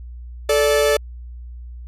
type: tone pair together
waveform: 45% pulse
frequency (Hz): 436.2 / 583.8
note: A4 / D5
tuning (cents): -15 / -10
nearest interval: perfect fourth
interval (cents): 505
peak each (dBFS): -17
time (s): 0.49-0.97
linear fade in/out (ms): 5
effects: added 60 Hz sine -32 dBFS peak until 1.87 s + resampled to 32000 Hz